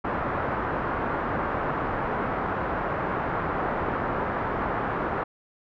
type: low-pass noise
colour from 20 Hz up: white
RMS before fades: -28 dBFS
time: 0.04-5.24 s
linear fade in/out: 10 ms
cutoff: 1400 Hz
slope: 24 dB/octave
effects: none